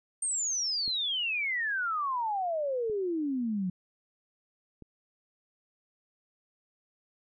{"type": "exponential sweep", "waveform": "sine", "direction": "down", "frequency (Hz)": [8850, 176.8], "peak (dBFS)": -28, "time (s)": [0.22, 3.7], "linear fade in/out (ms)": 5}
{"type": "clicks", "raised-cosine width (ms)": 3, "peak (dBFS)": -34, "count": 3, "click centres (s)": [0.879, 2.898, 4.823]}
{"effects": []}